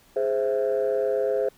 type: chord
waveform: sine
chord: Ab augmented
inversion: none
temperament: equal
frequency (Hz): 415.3 / 523.3 / 659.3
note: Ab4 / C5 / E5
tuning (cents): 0 / 0 / 0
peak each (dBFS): -24 / -23 / -28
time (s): 0.16-1.49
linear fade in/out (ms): 5
effects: tanh soft clip ceiling -16 dBFS + pink hiss -57 dBFS RMS until 1.57 s